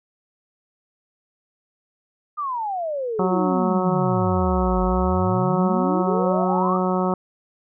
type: exponential two-way sweep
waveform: sine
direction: down then up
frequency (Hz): 1236 to 49 to 1236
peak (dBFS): -23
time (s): 2.37-6.78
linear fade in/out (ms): 20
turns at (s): 4.83
type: harmonic tone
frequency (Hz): 184.2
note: F#3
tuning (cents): -7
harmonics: 1 / 2 / 3 / 4 / 5 / 6 / 7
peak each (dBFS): -22 / -25 / -27 / -28 / -29 / -30 / -30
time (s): 3.19-7.14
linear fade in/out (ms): 2
effects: none